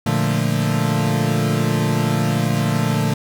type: chord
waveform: 40% pulse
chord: Bb major seventh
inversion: none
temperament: equal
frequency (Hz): 116.54 / 146.83 / 174.61 / 220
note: Bb2 / D3 / F3 / A3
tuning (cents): 0 / 0 / 0 / 0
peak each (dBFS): -21 / -20 / -23 / -22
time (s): 0.06-3.14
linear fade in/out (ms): 5
effects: none